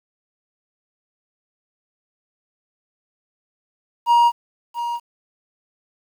triangle tone with echo, 947 Hz, A#5, 27 cents sharp, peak -9 dBFS, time 4.06-4.32 s, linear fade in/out 50 ms, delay 680 ms, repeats 1, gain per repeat -11 dB, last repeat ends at 5 s, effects 8-bit

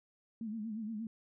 sine tone with vibrato, 218.8 Hz, A3, 9 cents flat, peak -37 dBFS, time 0.41-1.07 s, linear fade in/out 2 ms, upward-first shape sine, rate 8.5 Hz, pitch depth 89 cents each way, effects none

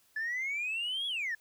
sine exponential two-way sweep, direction up then down, 1722 to 3391 to 1722 Hz, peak -30 dBFS, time 0.16-1.35 s, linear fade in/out 5 ms, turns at 1.07 s, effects tanh soft clip ceiling -29 dBFS + white hiss -67 dBFS RMS until 1.4 s

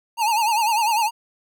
square tone with vibrato, 886 Hz, A5, 12 cents sharp, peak -18 dBFS, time 0.17-1.11 s, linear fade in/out 50 ms, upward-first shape sine, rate 10 Hz, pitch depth 110 cents each way, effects none

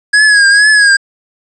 square tone with vibrato, 1661.2 Hz, G#6, in tune, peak -5 dBFS, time 0.13-0.97 s, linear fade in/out 10 ms, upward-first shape triangle, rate 2.2 Hz, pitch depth 73 cents each way, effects resampled to 22050 Hz + 7-bit

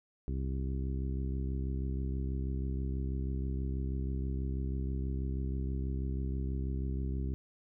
harmonic tone, 66.2 Hz, C2, 21 cents sharp, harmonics 1 / 2 / 3 / 4 / 5 / 6, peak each -33 / -39 / -43 / -45 / -47 / -49 dBFS, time 0.28-7.34 s, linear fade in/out 0 ms, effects none

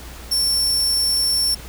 sawtooth tone, 5430 Hz, F8, 50 cents flat, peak -14 dBFS, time 0.31-1.55 s, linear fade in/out 10 ms, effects added 60 Hz sine -36 dBFS peak until 1.68 s + pink hiss -39 dBFS RMS until 1.68 s

